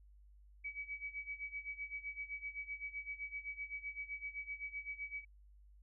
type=tone with tremolo; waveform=sine; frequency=2278 Hz; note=C#7; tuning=47 cents sharp; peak=-39 dBFS; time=0.64-5.25 s; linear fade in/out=10 ms; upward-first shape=sine; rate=7.8 Hz; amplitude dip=85%; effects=added 50 Hz sine -59 dBFS peak until 5.82 s